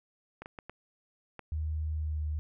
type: clicks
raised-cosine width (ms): 0.5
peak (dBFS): -27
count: 5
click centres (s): 0.42 / 0.459 / 0.588 / 0.696 / 1.393
type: tone with pitch glide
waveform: sine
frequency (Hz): 77.6 to 76.05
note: D#2 to D#2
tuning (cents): -4 to -39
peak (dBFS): -30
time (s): 1.52-2.39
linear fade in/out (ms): 0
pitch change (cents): -35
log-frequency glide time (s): 1.94-2.26
effects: none